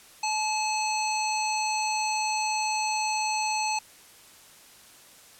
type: harmonic tone with a mistuned harmonic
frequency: 861 Hz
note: A5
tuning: 38 cents flat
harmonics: 1 / 3 / 5 / 7 / 9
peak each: -27 / -32 / -34 / -35 / -37 dBFS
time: 0.23-3.79 s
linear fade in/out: 5 ms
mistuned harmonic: 7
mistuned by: +29 cents
effects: white hiss -52 dBFS RMS until 5.39 s + low-pass 12000 Hz 12 dB/octave